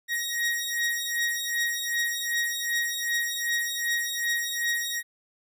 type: beating tone pair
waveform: sawtooth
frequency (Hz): 1884 / 1886.6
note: A#6 / A#6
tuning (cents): +18 / +20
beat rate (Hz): 2.6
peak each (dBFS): -25 / -26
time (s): 0.08-5.03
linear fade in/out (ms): 50
effects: none